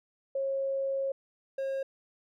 sine / triangle tone pair in turn, 543 / 539.9 Hz, C#5 / C#5, -36 / -46 cents, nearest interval unison, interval 10 cents, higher first, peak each -28 dBFS, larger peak neither, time 0.35-1.12 / 1.58-1.83 s, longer first, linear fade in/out 5 ms, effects none

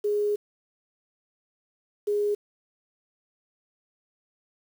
sine tone pair in turn, 414.9 / 413.3 Hz, G#4 / G#4, -2 / -8 cents, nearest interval unison, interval 6 cents, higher first, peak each -22 dBFS, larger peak neither, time 0.04-0.36 / 2.07-2.35 s, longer first, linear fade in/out 10 ms, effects 8-bit

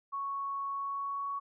sine tone with pitch glide, 1108.7 to 1118.3 Hz, C#6 to C#6, 0 to +15 cents, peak -33 dBFS, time 0.12-1.4 s, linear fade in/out 20 ms, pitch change +15 cents, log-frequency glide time 0.69-1.28 s, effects none

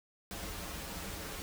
pink noise with comb filter, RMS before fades -42 dBFS, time 0.31-1.42 s, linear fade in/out 0 ms, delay 8 ms, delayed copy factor -0.65, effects none

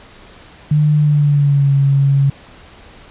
sine tone with pitch glide, 150.2 to 138.53 Hz, D3 to C#3, +39 to -1 cents, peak -9 dBFS, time 0.71-2.3 s, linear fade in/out 5 ms, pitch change -140 cents, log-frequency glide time 0.98-1.72 s, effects pink hiss -41 dBFS RMS until 3.1 s + resampled to 8000 Hz

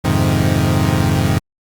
30% pulse chord, F minor seventh, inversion none, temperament equal, 87.31 / 103.83 / 130.81 / 155.56 Hz, F2 / Ab2 / C3 / Eb3, 0 / 0 / 0 / 0 cents, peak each -16 dBFS, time 0.04-1.39 s, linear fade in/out 10 ms, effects Opus 48 kbps

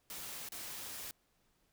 white noise with dropouts, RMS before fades -45 dBFS, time 0.1-1.11 s, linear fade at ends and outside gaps 1 ms, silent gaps 0.488-0.52 s, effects pink hiss -75 dBFS RMS until 1.72 s

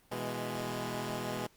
10% pulse chord, E major, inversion second, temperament equal, 123.47 / 164.81 / 207.7 Hz, B2 / E3 / G#3, 0 / 0 / 0 cents, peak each -30 / -34 / -30 dBFS, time 0.11-1.47 s, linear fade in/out 10 ms, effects pink hiss -65 dBFS RMS until 1.56 s + Opus 32 kbps

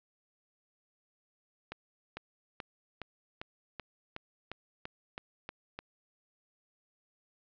accelerating click train, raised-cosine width 0.3 ms, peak -23 dBFS, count 12, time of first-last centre 1.72-5.79 s, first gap 450 ms, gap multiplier 0.96, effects low-pass 4000 Hz 12 dB/octave

